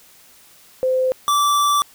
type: tone pair in turn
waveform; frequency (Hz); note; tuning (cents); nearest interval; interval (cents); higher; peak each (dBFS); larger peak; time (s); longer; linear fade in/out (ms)
sine / square; 516 / 1163.1; C5 / D6; -24 / -17; octave + major second; 1407; second; -15; neither; 0.83-1.12 / 1.28-1.82; second; 0
effects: white hiss -49 dBFS RMS until 1.94 s